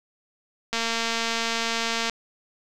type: click train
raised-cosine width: 0.2 ms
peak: -9 dBFS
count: 314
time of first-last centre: 0.73-2.097 s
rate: 229 Hz
effects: none